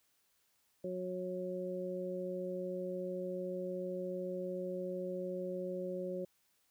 harmonic tone, 182.7 Hz, F#3, 22 cents flat, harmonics 1 / 2 / 3, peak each -43 / -41 / -40 dBFS, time 0.84-6.25 s, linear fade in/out 5 ms, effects white hiss -75 dBFS RMS until 6.7 s

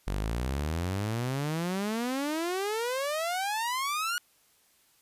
sawtooth exponential sweep, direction up, 46.25 to 1463 Hz, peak -25 dBFS, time 0.07-4.18 s, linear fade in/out 0 ms, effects white hiss -65 dBFS RMS until 5.01 s + resampled to 32000 Hz

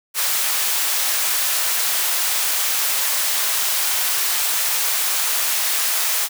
white high-pass noise, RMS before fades -20 dBFS, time 0.14-6.29 s, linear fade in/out 50 ms, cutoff 730 Hz, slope 12 dB/octave, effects none

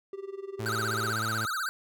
triangle tone with tremolo, 392 Hz, G4, in tune, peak -31 dBFS, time 0.13-1.13 s, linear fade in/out 2 ms, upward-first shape sine, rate 20 Hz, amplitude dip 85%
sawtooth tone, 110 Hz, A2, in tune, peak -29 dBFS, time 0.59-1.46 s, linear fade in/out 10 ms
square tone with vibrato, 1396.9 Hz, F6, in tune, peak -30 dBFS, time 0.66-1.69 s, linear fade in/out 0 ms, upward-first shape sine, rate 16 Hz, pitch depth 210 cents each way
effects none

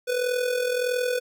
square tone with amplitude modulation, 495.7 Hz, B4, 6 cents sharp, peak -21 dBFS, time 0.07-1.2 s, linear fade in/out 20 ms, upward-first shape sine, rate 41.6 Hz, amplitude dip 60%, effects none

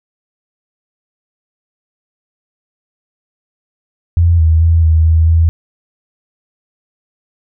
sine tone with pitch steps, 85.1 / 80.4 / 82.7 / 80.1 / 80.9 / 82.1 Hz, F2 / E2 / E2 / E2 / E2 / E2, -44 / -43 / +6 / -49 / -32 / -6 cents, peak -6 dBFS, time 4.17-5.49 s, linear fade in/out 0 ms, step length 220 ms, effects none

